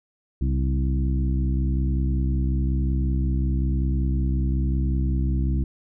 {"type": "harmonic tone with a mistuned harmonic", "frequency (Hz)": 65.41, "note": "C2", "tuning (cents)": 0, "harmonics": [1, 2, 3, 4, 5], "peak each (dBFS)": [-21, -27, -31, -33, -35], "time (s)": [0.41, 5.64], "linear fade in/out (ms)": 5, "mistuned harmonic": 2, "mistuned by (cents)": 57, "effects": []}